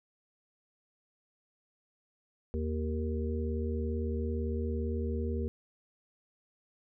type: harmonic tone with a mistuned harmonic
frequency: 77.78 Hz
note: D#2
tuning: in tune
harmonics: 1 / 3 / 5 / 6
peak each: -32 / -37 / -39 / -40 dBFS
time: 2.54-5.48 s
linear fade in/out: 0 ms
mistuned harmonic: 1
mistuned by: +23 cents
effects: none